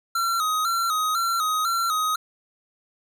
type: tone with vibrato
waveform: square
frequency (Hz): 1308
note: E6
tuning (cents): -14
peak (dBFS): -22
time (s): 0.15-2.16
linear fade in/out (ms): 5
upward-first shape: square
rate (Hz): 2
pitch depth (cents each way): 70
effects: none